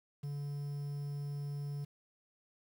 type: tone with quantisation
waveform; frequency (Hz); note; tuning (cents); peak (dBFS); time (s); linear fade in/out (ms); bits
triangle; 143.5; D3; -40; -35; 0.23-1.85; 10; 10
effects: none

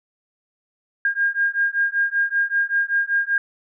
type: beating tone pair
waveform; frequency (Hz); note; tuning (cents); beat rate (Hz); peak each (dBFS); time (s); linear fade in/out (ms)
sine; 1613 / 1618.2; G6 / G#6; +49 / -45; 5.2; -21; 1.05-3.38; 2
effects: none

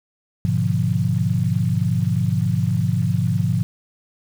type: chord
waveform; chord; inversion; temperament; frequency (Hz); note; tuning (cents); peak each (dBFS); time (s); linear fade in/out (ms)
sine; G# diminished seventh; none; equal; 103.83 / 123.47 / 146.83 / 174.61; G#2 / B2 / D3 / F3; 0 / 0 / 0 / 0; -22 / -22 / -24 / -22; 0.45-3.63; 0
effects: 7-bit

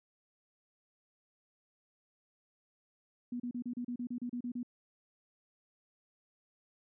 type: tone bursts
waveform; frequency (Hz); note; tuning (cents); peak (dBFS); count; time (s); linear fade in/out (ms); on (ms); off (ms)
sine; 243.5; B3; -24; -35; 12; 3.32-4.631; 5; 79; 33
effects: none

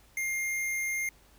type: tone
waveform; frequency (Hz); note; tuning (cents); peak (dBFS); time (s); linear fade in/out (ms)
square; 2117; C7; +20; -30; 0.17-1.09; 2
effects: added 50 Hz sine -62 dBFS peak until 1.38 s + pink hiss -61 dBFS RMS until 1.38 s

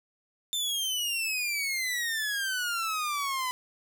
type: exponential sweep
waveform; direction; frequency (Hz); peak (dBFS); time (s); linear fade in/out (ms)
sawtooth; down; 3591 to 1000; -25; 0.53-3.51; 0
effects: none

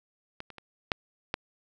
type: clicks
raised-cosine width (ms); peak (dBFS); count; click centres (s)
0.3; -22 / -29 / -28 / -9 / -12; 5; 0.404 / 0.503 / 0.583 / 0.918 / 1.341
effects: none

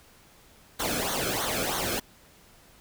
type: noise with flanger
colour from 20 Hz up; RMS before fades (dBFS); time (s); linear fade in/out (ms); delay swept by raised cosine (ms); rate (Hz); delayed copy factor
pink; -29; 0.79-2; 10; 0.39 to 1.08; 3.1; -0.75
effects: pink hiss -56 dBFS RMS until 2.8 s

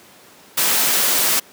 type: noise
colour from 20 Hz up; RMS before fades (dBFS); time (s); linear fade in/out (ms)
white; -17; 0.57-1.4; 10
effects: pink hiss -46 dBFS RMS until 1.52 s + high-pass 200 Hz 12 dB/octave

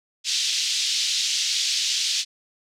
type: band-pass noise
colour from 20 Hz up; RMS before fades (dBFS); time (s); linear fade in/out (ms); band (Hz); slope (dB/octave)
pink; -24; 0.24-2.25; 50; 3200 to 6300; 24
effects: none

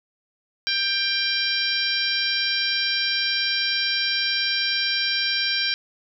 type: harmonic tone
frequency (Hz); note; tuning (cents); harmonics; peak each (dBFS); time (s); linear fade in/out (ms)
791; G5; +15; 2 / 3 / 4 / 5 / 6 / 7; -28 / -28 / -28 / -28 / -28 / -28; 0.67-5.74; 0
effects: none

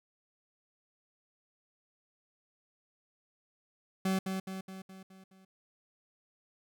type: tone with echo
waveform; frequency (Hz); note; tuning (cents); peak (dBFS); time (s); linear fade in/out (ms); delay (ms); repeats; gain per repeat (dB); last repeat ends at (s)
40% pulse; 189.9; F#3; +45; -27; 4.05-4.19; 5; 210; 6; -5; 5.45
effects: none

